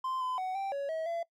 triangle tone with pitch steps, 1040 / 1017 / 747 / 782 / 560 / 642 / 676 Hz, C6 / C6 / F#5 / G5 / C#5 / E5 / E5, -11 / -50 / +16 / -4 / +18 / -46 / +43 cents, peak -30 dBFS, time 0.04-1.23 s, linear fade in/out 5 ms, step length 170 ms, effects noise-tail reverb RT60 0.1 s tail -20 dB re dry

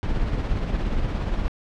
brown noise with tremolo, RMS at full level -22 dBFS, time 0.03-1.48 s, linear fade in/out 0 ms, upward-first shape triangle, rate 17 Hz, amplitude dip 45%, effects low-pass 4000 Hz 12 dB/octave

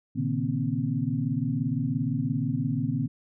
sine tone cluster, 118.5 / 138.9 / 156 / 238.9 / 264.8 Hz, A#2 / C#3 / D#3 / A#3 / C4, +29 / +4 / +5 / +43 / +21 cents, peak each -31 dBFS, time 0.15-3.08 s, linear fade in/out 20 ms, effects none

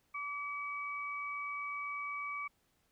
sine tone pair together, 1155 / 2277 Hz, D6 / C#7, -29 / +46 cents, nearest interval octave, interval 1175 cents, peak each -40 / -40 dBFS, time 0.14-2.48 s, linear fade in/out 10 ms, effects pink hiss -75 dBFS RMS until 2.91 s

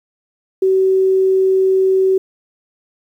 sine tone, 380 Hz, F#4, 46 cents sharp, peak -10 dBFS, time 0.62-2.18 s, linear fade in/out 5 ms, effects 8-bit

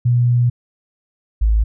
sine tone pair in turn, 121.5 / 54.12 Hz, B2 / A1, -28 / -28 cents, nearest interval octave + major second, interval 1400 cents, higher first, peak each -11 dBFS, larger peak neither, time 0.05-0.5 / 1.41-1.64 s, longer first, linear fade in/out 10 ms, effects none

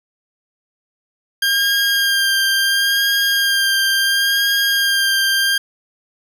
20% pulse tone with vibrato, 1603 Hz, G6, 38 cents sharp, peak -9 dBFS, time 1.42-5.58 s, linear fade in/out 5 ms, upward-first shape sine, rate 0.72 Hz, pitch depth 21 cents each way, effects none

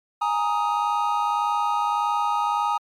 triangle chord, Ab suspended second, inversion none, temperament equal with one note detuned, 830.6 / 932.3 / 1250.3 Hz, Ab5 / Bb5 / Eb6, 0 / 0 / +8 cents, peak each -23 dBFS, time 0.21-2.78 s, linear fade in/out 10 ms, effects MP3 96 kbps

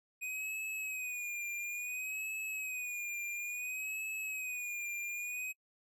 square tone with vibrato, 2489 Hz, D#7, in tune, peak -38 dBFS, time 0.21-5.53 s, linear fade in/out 20 ms, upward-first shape sine, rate 0.58 Hz, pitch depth 69 cents each way, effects noise-tail reverb RT60 0.1 s tail -26 dB re dry

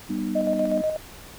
sine chord, G augmented, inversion none, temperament just, 196 / 245 / 306.2 Hz, G3 / B3 / D#4, 0 / -14 / -28 cents, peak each -29 / -29 / -29 dBFS, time 0.09-0.82 s, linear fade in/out 10 ms
sine tone with tremolo, 622.3 Hz, D#5, in tune, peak -20 dBFS, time 0.35-0.97 s, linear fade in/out 10 ms, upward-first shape square, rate 8.2 Hz, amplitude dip 50%
effects pink hiss -44 dBFS RMS until 1.38 s

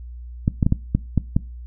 clicks, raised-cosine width 5 ms, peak -4 dBFS, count 7, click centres 0.479 / 0.628 / 0.665 / 0.724 / 0.95 / 1.177 / 1.365 s, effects noise-tail reverb RT60 0.3 s tail -21 dB re dry + added 60 Hz sine -33 dBFS peak until 1.66 s

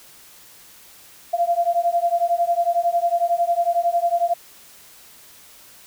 sine beating tone pair, 684 / 695 Hz, F5 / F5, -36 / -9 cents, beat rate 11 Hz, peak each -20 dBFS, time 1.33-4.34 s, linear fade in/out 10 ms, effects white hiss -47 dBFS RMS until 5.86 s

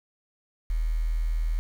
sine tone with quantisation, 40.22 Hz, E1, 42 cents flat, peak -23 dBFS, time 0.7-1.59 s, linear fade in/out 0 ms, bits 8, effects none

